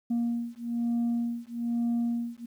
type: beating tone pair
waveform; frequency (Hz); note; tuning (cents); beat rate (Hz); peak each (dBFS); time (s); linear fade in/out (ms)
sine; 235.1 / 236.2; A#3 / A#3; +15 / +23; 1.1; -28; 0.1-2.46; 10
effects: tanh soft clip ceiling -23 dBFS + 10-bit